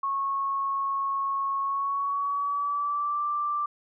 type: tone with pitch glide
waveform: sine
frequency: 1098 to 1176.8 Hz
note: C#6 to D6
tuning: -17 to +3 cents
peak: -25 dBFS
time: 0.03-3.66 s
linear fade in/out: 5 ms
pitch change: +120 cents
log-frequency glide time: 1.6-3.24 s
effects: none